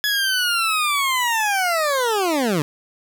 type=linear sweep; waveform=20% pulse; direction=down; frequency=1699 to 138.59 Hz; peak=-13 dBFS; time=0.04-2.62 s; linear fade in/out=0 ms; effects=none